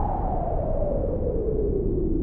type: noise with low-pass filter sweep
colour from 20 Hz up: brown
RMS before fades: -24 dBFS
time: 0-2.22 s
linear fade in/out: 0 ms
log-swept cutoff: 850 to 330 Hz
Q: 9
effects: none